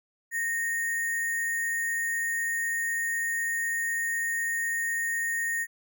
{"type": "tone with sample-and-hold", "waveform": "sine", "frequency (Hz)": 1852, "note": "A#6", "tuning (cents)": -12, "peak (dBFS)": -26, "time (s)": [0.31, 5.67], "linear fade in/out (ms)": 50, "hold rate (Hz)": 8820, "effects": []}